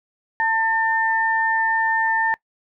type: tone pair together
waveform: sine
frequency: 894.8 / 1799 Hz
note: A5 / A6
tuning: +29 / +38 cents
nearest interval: octave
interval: 1209 cents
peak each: -20 dBFS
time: 0.4-2.34 s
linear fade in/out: 0 ms
effects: noise-tail reverb RT60 0.1 s tail -23 dB re dry